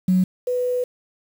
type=tone pair in turn; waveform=sine; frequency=184.5 / 496.3 Hz; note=F#3 / B4; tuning=-5 / +8 cents; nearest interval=octave + perfect fourth; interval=1713 cents; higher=second; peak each=-13 / -19 dBFS; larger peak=first; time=0.08-0.24 / 0.47-0.84 s; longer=second; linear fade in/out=5 ms; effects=tanh soft clip ceiling -9 dBFS + 7-bit